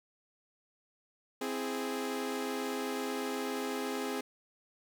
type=chord; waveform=sawtooth; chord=C augmented; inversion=none; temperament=equal; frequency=261.6 / 329.6 / 415.3 Hz; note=C4 / E4 / G#4; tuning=0 / 0 / 0 cents; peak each=-33 / -39 / -33 dBFS; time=1.41-4.21 s; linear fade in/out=5 ms; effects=none